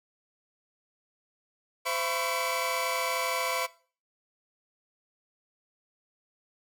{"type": "tone cluster", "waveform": "sawtooth", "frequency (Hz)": [516, 674, 999, 1109, 2307], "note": ["C5", "E5", "B5", "C#6", "D7"], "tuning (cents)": [-24, 38, 20, 0, -31], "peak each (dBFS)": -31, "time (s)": [1.85, 3.67], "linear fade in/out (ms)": 20, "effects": ["noise-tail reverb RT60 0.4 s tail -19 dB re dry"]}